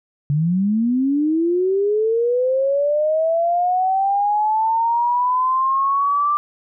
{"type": "linear sweep", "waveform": "sine", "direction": "up", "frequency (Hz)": [140, 1183], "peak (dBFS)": -15, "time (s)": [0.3, 6.37], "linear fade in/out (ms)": 0, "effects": []}